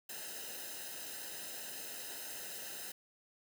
white noise with comb filter, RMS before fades -45 dBFS, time 0.09-2.92 s, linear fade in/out 5 ms, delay 0.88 ms, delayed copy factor -0.8, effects none

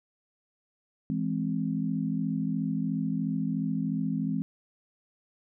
sine chord, E augmented, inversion none, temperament equal, 164.81 / 207.7 / 261.6 Hz, E3 / G#3 / B#3, 0 / 0 / 0 cents, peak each -31 dBFS, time 1.1-4.42 s, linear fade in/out 0 ms, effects none

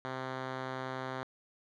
5% pulse tone, 130.6 Hz, C3, 3 cents flat, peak -25 dBFS, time 0.05-1.23 s, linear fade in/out 0 ms, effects low-pass 3000 Hz 12 dB/octave

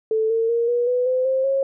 sine tone with pitch steps, 440 / 453.4 / 467.2 / 481.5 / 496.2 / 511.3 / 526.9 / 543 Hz, A4 / A#4 / A#4 / B4 / B4 / C5 / C5 / C#5, 0 / -48 / +4 / -44 / +8 / -40 / +12 / -36 cents, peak -17 dBFS, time 0.11-1.63 s, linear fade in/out 2 ms, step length 190 ms, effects none

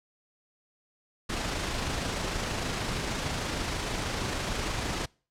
pink noise with amplitude modulation, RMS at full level -30 dBFS, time 1.29-5.06 s, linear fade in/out 10 ms, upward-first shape sine, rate 26.4 Hz, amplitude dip 30%, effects noise-tail reverb RT60 0.4 s tail -26 dB re dry + low-pass 7000 Hz 12 dB/octave

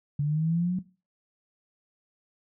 sine linear sweep, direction up, 142.2 to 185 Hz, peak -23 dBFS, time 0.19-0.79 s, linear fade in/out 5 ms, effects noise-tail reverb RT60 0.3 s tail -17 dB re dry

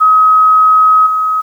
sine tone with level steps, 1270 Hz, D#6, 35 cents sharp, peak -4 / -10 dBFS, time 0-1.42 s, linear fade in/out 20 ms, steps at 1.06 s, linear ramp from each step 10 ms, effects 7-bit

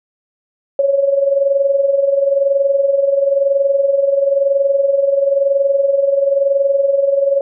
sine tone with amplitude modulation, 554.4 Hz, C#5, in tune, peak -8 dBFS, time 0.79-7.41 s, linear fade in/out 2 ms, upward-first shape sine, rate 21 Hz, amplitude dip 65%, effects none

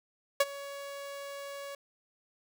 sawtooth tone with ADSR envelope, 561 Hz, C#5, 21 cents sharp, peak -16 dBFS, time 0.4-1.75 s, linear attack 6 ms, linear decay 36 ms, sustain -20 dB, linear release 3 ms, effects none

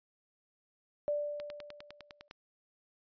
sine tone with exponential decay, 587.3 Hz, D5, in tune, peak -28 dBFS, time 1.08-2.28 s, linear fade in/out 0 ms, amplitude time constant 260 ms
click train, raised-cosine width 0.2 ms, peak -28 dBFS, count 10, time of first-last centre 1.4-2.311 s, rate 9.88 Hz
effects resampled to 11025 Hz

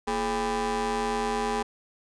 25% pulse ring-modulated tone, 191.1 Hz, G3, 44 cents flat, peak -19 dBFS, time 0.07-1.63 s, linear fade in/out 10 ms, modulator 614 Hz, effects resampled to 22050 Hz

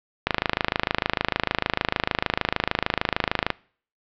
click train, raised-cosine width 0.3 ms, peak -3 dBFS, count 87, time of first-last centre 0.27-3.503 s, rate 26.6 Hz, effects noise-tail reverb RT60 0.5 s tail -24 dB re dry + low-pass 4000 Hz 12 dB/octave

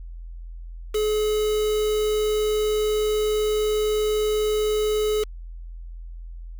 triangle tone with quantisation, 425.9 Hz, G#4, 44 cents sharp, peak -18 dBFS, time 0.94-5.24 s, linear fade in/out 10 ms, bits 5, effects added 42 Hz sine -34 dBFS peak until 6.59 s

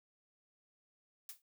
blue noise with exponential decay, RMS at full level -43 dBFS, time 1.29-1.42 s, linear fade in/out 2 ms, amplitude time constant 27 ms, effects none

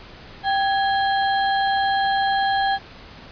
sine tone with sample-and-hold, 784 Hz, G5, in tune, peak -17 dBFS, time 0.43-2.79 s, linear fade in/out 50 ms, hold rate 2450 Hz, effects pink hiss -42 dBFS RMS until 3.31 s + resampled to 11025 Hz

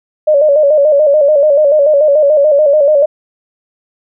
sine tone with vibrato, 587.3 Hz, D5, in tune, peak -5 dBFS, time 0.27-3.06 s, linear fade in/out 10 ms, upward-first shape square, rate 6.9 Hz, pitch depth 72 cents each way, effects none

